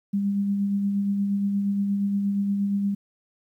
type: tone with tremolo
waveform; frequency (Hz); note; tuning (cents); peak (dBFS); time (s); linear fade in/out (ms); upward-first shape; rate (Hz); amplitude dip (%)
sine; 200.1; G3; +36; -20; 0.13-2.95; 10; sine; 8.5; 30
effects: 10-bit